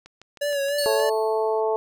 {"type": "click train", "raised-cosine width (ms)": 0.2, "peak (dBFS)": -27, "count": 7, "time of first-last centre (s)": [0.06, 0.998], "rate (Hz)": 6.4}
{"type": "tone with vibrato", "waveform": "square", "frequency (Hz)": 568, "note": "C#5", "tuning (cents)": 42, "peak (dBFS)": -23, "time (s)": [0.41, 1.1], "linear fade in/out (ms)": 10, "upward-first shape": "sine", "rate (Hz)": 3.4, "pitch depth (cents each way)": 46}
{"type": "tone with exponential decay", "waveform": "sawtooth", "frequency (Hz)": 4388, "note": "C#8", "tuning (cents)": -18, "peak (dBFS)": -22, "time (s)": [0.78, 1.61], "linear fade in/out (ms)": 5, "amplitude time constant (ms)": 180}
{"type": "harmonic tone", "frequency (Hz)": 219.4, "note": "A3", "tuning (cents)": -5, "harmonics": [2, 3, 4, 5], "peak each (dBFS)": [-22, -27, -27, -35], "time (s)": [0.86, 1.76], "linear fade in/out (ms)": 0}
{"effects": []}